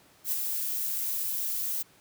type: noise with ADSR envelope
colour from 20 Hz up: violet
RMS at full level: -27 dBFS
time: 0.24-1.83 s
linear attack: 81 ms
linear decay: 19 ms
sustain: -4 dB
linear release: 14 ms
effects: pink hiss -59 dBFS RMS until 2 s + high-pass 100 Hz 12 dB/octave